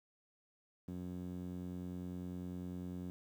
sawtooth tone with band-pass filter, 90 Hz, F#2, 47 cents flat, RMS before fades -44 dBFS, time 0.88-3.1 s, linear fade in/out 0 ms, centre 220 Hz, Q 2.1, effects 11-bit

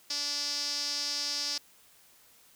sawtooth tone with band-pass filter, 290 Hz, D4, 22 cents flat, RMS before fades -33 dBFS, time 0.1-1.58 s, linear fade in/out 5 ms, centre 5100 Hz, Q 6.7, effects white hiss -60 dBFS RMS until 2.55 s

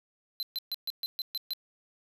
square tone bursts, 4061 Hz, B7, 48 cents sharp, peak -31 dBFS, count 8, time 0.4-1.534 s, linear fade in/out 0 ms, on 28 ms, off 130 ms, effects none

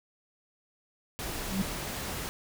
pink noise, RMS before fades -36 dBFS, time 1.19-2.29 s, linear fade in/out 0 ms
sine tone with exponential growth, 192.8 Hz, G3, 28 cents flat, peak -23 dBFS, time 1.35-1.62 s, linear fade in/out 5 ms, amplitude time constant 58 ms
effects none

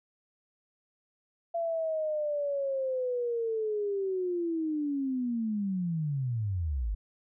sine linear sweep, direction down, 680 to 46.49 Hz, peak -28 dBFS, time 1.54-6.95 s, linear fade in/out 10 ms, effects none

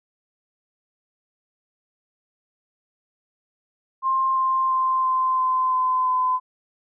sine tone with pitch steps, 1057 / 1050.3 / 1043.7 / 1037 / 1030.5 / 1023.9 / 1017.5 Hz, C6 / C6 / C6 / C6 / C6 / C6 / C6, +17 / +6 / -5 / -16 / -27 / -38 / -49 cents, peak -18 dBFS, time 4.02-6.4 s, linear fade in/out 50 ms, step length 340 ms, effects none

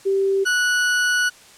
sine / 40% pulse tone pair in turn, 390 / 1472.4 Hz, G4 / F#6, -9 / -9 cents, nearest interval octave + major seventh, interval 2300 cents, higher second, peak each -16 dBFS, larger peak neither, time 0.05-0.45 / 0.45-1.3 s, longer second, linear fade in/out 20 ms, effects white hiss -47 dBFS RMS until 1.57 s + low-pass 9000 Hz 12 dB/octave

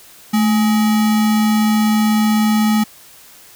sine tone with sample-and-hold, 217 Hz, A3, 24 cents flat, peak -11 dBFS, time 0.33-2.84 s, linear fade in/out 10 ms, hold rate 1050 Hz, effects white hiss -43 dBFS RMS until 3.55 s

